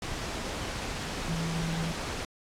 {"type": "tone in noise", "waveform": "sine", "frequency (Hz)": 164.81, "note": "E3", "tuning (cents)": 0, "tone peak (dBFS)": -30, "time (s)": [1.28, 1.92], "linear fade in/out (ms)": 2, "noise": "pink", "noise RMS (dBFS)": -35, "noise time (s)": [0.02, 2.25], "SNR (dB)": 2, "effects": ["low-pass 7000 Hz 12 dB/octave", "AAC 64 kbps"]}